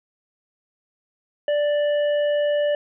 harmonic tone, 587.3 Hz, D5, in tune, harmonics 1 / 3 / 5, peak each -18 / -33 / -36 dBFS, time 1.48-2.75 s, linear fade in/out 2 ms, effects none

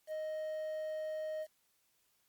triangle tone with quantisation, 622.3 Hz, D#5, in tune, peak -35 dBFS, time 0.07-1.47 s, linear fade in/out 50 ms, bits 10, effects white hiss -75 dBFS RMS until 2.28 s + Opus 48 kbps

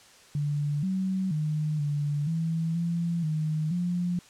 sine tone with pitch steps, 146.2 / 188.9 / 152.9 / 146 / 163.5 / 169.6 / 155.1 / 176.4 Hz, D3 / F#3 / D#3 / D3 / E3 / E3 / D#3 / F3, -7 / +36 / -30 / -10 / -14 / +50 / -5 / +18 cents, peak -25 dBFS, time 0.35-4.19 s, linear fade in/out 2 ms, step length 480 ms, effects white hiss -54 dBFS RMS until 4.29 s + low-pass 8000 Hz 12 dB/octave

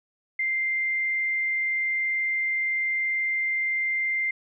sine tone, 2093 Hz, C7, in tune, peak -23 dBFS, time 0.39-4.31 s, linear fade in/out 5 ms, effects none

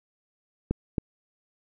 clicks, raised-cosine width 3 ms, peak -12 dBFS, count 2, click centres 0.71 / 0.982 s, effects none

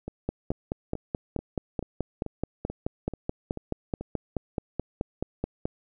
two click trains, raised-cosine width 2 ms, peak -14 / -21 dBFS, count 26 / 10, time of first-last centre 0.29-5.655 / 0.08-4.01 s, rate 4.66 / 2.29 Hz, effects none

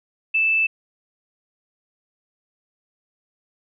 sine tone, 2637 Hz, E7, in tune, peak -16 dBFS, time 0.34-0.67 s, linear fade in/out 10 ms, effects none

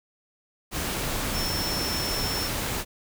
sine tone in noise, 5400 Hz, E8, 41 cents sharp, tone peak -30 dBFS, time 1.32-2.5 s, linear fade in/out 50 ms, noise pink, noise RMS -29 dBFS, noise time 0.71-2.85 s, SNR -4 dB, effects none

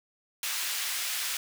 pink high-pass noise, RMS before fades -32 dBFS, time 0.43-1.37 s, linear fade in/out 2 ms, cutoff 2000 Hz, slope 12 dB/octave, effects none

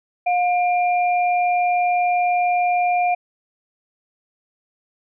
sine tone pair together, 713 / 2386 Hz, F5 / D7, +36 / +27 cents, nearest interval octave + major sixth, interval 2091 cents, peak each -16 / -26 dBFS, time 0.26-3.15 s, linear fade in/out 10 ms, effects none

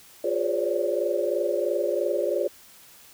sine tone cluster, 353.4 / 410.9 / 521 / 561 / 584 Hz, F4 / G#4 / C5 / C#5 / D5, +21 / -18 / -7 / +21 / -10 cents, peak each -29 dBFS, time 0.24-2.48 s, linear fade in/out 5 ms, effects white hiss -51 dBFS RMS until 3.13 s

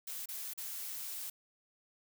blue noise with dropouts, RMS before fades -42 dBFS, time 0.07-1.3 s, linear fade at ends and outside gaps 5 ms, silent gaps 0.258-0.287 / 0.536-0.576 s, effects none

